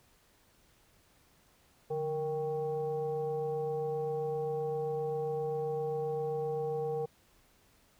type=tone with frequency modulation; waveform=sine; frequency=466.2 Hz; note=A#4; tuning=in tune; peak=-31 dBFS; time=1.9-7.06 s; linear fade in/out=10 ms; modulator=320 Hz; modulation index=0.69; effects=pink hiss -66 dBFS RMS until 7.99 s